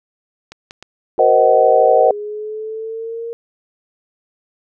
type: clicks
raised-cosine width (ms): 0.2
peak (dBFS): -17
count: 3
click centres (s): 0.52 / 0.709 / 0.826
type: linear sweep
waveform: sine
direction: up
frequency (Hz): 370.7 to 466.2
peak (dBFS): -23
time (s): 1.18-3.33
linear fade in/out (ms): 0
type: chord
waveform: sine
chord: C half-diminished seventh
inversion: third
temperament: just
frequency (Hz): 470.9 / 523.3 / 627.9 / 753.5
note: Bb4 / C5 / Eb5 / Gb5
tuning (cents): +18 / 0 / +16 / +31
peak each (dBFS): -14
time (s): 1.19-2.11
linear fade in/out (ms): 2
effects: none